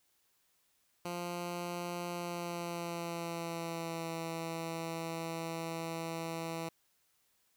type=tone with pitch glide; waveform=10% pulse; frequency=174.61 to 164.81 Hz; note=F3 to E3; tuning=0 to 0 cents; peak=-29 dBFS; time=1.05-6.69 s; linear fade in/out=5 ms; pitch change=-100 cents; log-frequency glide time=2.07-4.13 s; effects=white hiss -74 dBFS RMS until 7.56 s